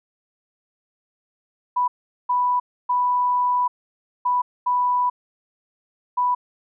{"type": "tone bursts at uneven times", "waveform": "sine", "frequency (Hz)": 987.8, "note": "B5", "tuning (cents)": 0, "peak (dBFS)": -17, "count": 6, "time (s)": [[1.76, 1.88], [2.29, 2.6], [2.89, 3.68], [4.25, 4.42], [4.66, 5.1], [6.17, 6.35]], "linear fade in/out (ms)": 10, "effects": []}